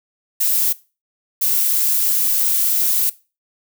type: noise bursts at uneven times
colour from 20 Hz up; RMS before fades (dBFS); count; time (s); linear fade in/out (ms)
violet; -17; 2; 0.4-0.73 / 1.41-3.1; 10
effects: noise-tail reverb RT60 0.3 s tail -19 dB re dry